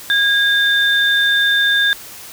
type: tone pair together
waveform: sine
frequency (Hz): 1636 / 3583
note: G#6 / A7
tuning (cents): -26 / +31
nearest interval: octave + major second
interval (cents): 1357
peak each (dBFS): -13 / -16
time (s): 0.1-1.93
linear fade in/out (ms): 0
effects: white hiss -35 dBFS RMS until 2.32 s